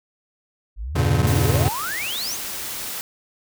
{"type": "exponential sweep", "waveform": "sine", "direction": "up", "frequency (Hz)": [45.66, 7040], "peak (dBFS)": -26, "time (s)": [0.76, 2.38], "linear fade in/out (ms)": 50}
{"type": "chord", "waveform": "square", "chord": "E diminished seventh", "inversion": "none", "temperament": "just", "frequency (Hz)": [82.41, 98.89, 118.67, 142.4], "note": ["E2", "G2", "Bb2", "Db3"], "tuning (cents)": [0, 16, 31, 47], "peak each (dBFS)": -23, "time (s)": [0.95, 1.69], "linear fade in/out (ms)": 10}
{"type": "noise", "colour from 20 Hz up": "white", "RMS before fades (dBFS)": -30, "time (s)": [1.27, 3.01], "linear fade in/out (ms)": 0}
{"effects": []}